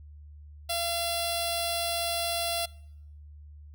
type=tone with notch filter; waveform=10% pulse; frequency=683 Hz; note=F5; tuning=39 cents flat; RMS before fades=-30 dBFS; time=0.69-2.66 s; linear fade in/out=10 ms; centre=1700 Hz; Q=0.55; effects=noise-tail reverb RT60 0.8 s tail -24 dB re dry + added 74 Hz sine -45 dBFS peak until 3.74 s

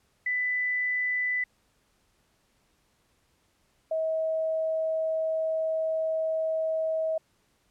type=tone pair in turn; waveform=sine; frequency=1993 / 639.8 Hz; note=B6 / D#5; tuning=+15 / +48 cents; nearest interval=octave + minor sixth; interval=1967 cents; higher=first; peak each=-25 dBFS; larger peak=neither; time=0.26-1.44 / 3.91-7.18 s; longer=second; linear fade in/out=5 ms; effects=pink hiss -69 dBFS RMS until 7.7 s + low-pass 12000 Hz 12 dB/octave

